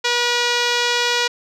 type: tone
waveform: 5% pulse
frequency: 482.1 Hz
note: B4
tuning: 42 cents flat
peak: -4 dBFS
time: 0.04-1.28 s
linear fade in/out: 10 ms
effects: low-pass 6000 Hz 12 dB/octave